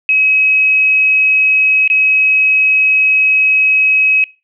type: tone with dropouts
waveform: sine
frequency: 2550 Hz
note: D#7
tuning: 42 cents sharp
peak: -8 dBFS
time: 0.09-4.24 s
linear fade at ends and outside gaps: 1 ms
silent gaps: 1.877-1.9 s
effects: noise-tail reverb RT60 0.3 s tail -21 dB re dry